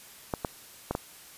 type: clicks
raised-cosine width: 1 ms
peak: -14 dBFS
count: 4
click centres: 0.338 / 0.448 / 0.91 / 0.951 s
effects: white hiss -50 dBFS RMS until 1.37 s + resampled to 32000 Hz